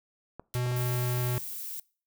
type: clicks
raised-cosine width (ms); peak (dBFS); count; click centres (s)
1; -26; 3; 0.396 / 0.663 / 0.716
type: noise with exponential decay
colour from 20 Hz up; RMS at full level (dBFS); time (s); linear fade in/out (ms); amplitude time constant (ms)
white; -37; 0.54-0.68; 0; 29
type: tone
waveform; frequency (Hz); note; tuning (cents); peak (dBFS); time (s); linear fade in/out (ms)
square; 123.7; B2; +3; -28; 0.55-1.38; 0
type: noise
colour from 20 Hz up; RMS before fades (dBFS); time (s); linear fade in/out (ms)
violet; -38; 0.76-1.8; 5
effects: noise-tail reverb RT60 0.4 s tail -23 dB re dry